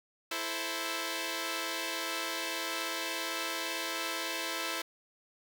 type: chord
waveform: 5% pulse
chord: A minor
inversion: second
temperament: equal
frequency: 329.6 / 440 / 523.3 Hz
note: E4 / A4 / C5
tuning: 0 / 0 / 0 cents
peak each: -25 / -29 / -26 dBFS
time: 0.31-4.82 s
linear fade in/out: 5 ms
effects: none